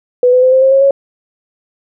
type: tone with pitch steps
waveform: sine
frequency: 495.6 / 504.6 / 513.7 / 523 / 532.4 / 542 / 551.8 Hz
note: B4 / B4 / C5 / C5 / C5 / C#5 / C#5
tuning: +6 / +37 / -32 / -1 / +30 / -39 / -8 cents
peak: -5 dBFS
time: 0.23-0.909 s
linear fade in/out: 2 ms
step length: 97 ms
effects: none